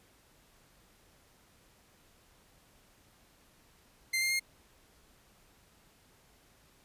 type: tone with pitch steps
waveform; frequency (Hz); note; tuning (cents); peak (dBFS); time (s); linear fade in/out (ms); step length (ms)
sawtooth; 2089 / 2113 / 2130; C7 / C7 / C7; -3 / +16 / +30; -25; 4.13-4.397; 10; 89
effects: pink hiss -64 dBFS RMS until 6.84 s + resampled to 32000 Hz